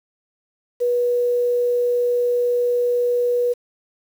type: tone with quantisation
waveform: sine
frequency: 486 Hz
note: B4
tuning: 28 cents flat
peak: -16 dBFS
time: 0.8-3.54 s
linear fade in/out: 20 ms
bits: 7
effects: none